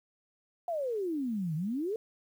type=exponential two-way sweep; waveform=sine; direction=down then up; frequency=716 to 149.5 to 462.8 Hz; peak=-30 dBFS; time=0.68-1.96 s; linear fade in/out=2 ms; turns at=1.55 s; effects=10-bit